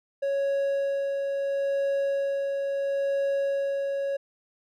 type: tone with tremolo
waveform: triangle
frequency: 554.4 Hz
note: C#5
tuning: in tune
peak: -21 dBFS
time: 0.22-4.17 s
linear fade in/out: 10 ms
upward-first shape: sine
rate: 0.74 Hz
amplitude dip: 30%
effects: none